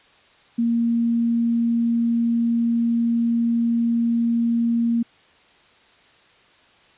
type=tone; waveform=sine; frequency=233.1 Hz; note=A#3; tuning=in tune; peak=-17 dBFS; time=0.58-5.03 s; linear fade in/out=10 ms; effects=white hiss -54 dBFS RMS until 6.97 s + resampled to 8000 Hz